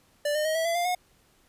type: tone with pitch steps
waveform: square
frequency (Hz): 587.3 / 608 / 629.5 / 651.7 / 674.6 / 698.4 / 723.1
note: D5 / D#5 / D#5 / E5 / E5 / F5 / F#5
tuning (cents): 0 / -40 / +20 / -20 / +40 / 0 / -40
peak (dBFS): -25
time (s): 0.25-0.95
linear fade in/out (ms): 5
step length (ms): 100
effects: pink hiss -63 dBFS RMS until 1.48 s + resampled to 32000 Hz